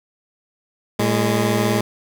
15% pulse tone pair together, 112.89 / 206.2 Hz, A2 / G#3, +45 / -12 cents, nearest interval minor seventh, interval 1043 cents, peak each -13 dBFS, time 0.99-1.81 s, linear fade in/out 5 ms, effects none

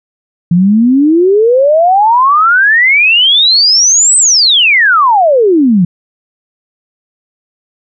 sine exponential two-way sweep, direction up then down, 167 to 8270 to 167 Hz, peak -4 dBFS, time 0.51-5.85 s, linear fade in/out 5 ms, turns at 4.17 s, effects none

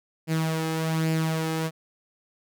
sawtooth tone with flanger, 160.5 Hz, E3, 46 cents flat, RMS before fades -26 dBFS, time 0.27-1.71 s, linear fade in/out 50 ms, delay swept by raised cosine 0.4 to 2.4 ms, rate 1.2 Hz, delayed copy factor +0.5, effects none

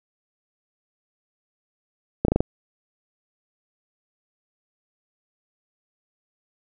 slowing click train, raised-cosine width 2 ms, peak -5 dBFS, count 5, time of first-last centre 2.25-2.405 s, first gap 33 ms, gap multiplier 1.11, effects none

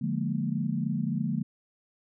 sine chord, Bb dominant seventh, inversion first, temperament just, 145.68 / 174.81 / 209.8 / 233.1 Hz, D3 / F3 / Ab3 / Bb3, -14 / +2 / +18 / 0 cents, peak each -32 dBFS, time 0.01-1.43 s, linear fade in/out 10 ms, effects none

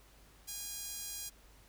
sawtooth tone with high-pass filter, 817 Hz, G#5, 29 cents flat, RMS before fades -43 dBFS, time 0.47-1.3 s, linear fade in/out 20 ms, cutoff 6200 Hz, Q 0.94, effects added 50 Hz sine -61 dBFS peak until 1.68 s + pink hiss -63 dBFS RMS until 1.68 s

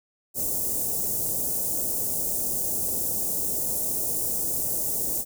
white band-stop noise, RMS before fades -27 dBFS, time 0.34-5.25 s, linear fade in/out 50 ms, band 640 to 7200 Hz, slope 24 dB/octave, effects none

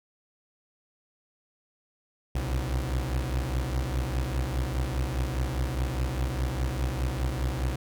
30% pulse beating tone pair, 61.7 / 66.6 Hz, B1 / C2, -1 / +31 cents, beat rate 4.9 Hz, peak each -27 dBFS, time 2.35-7.76 s, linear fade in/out 5 ms, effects none

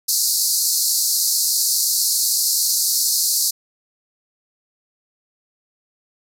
pink band-pass noise, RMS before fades -19 dBFS, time 0.08-3.51 s, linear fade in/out 10 ms, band 4200 to 15000 Hz, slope 96 dB/octave, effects none

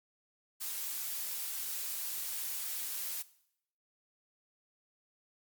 blue noise, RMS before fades -38 dBFS, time 0.6-3.23 s, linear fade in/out 20 ms, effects noise-tail reverb RT60 0.7 s tail -18 dB re dry + Opus 48 kbps

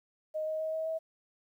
sine tone with pitch steps, 622.3 / 627.7 / 633.2 / 638.7 / 644.2 Hz, D#5 / D#5 / D#5 / D#5 / E5, 0 / +15 / +30 / +45 / -40 cents, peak -31 dBFS, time 0.34-0.99 s, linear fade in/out 20 ms, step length 130 ms, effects 11-bit

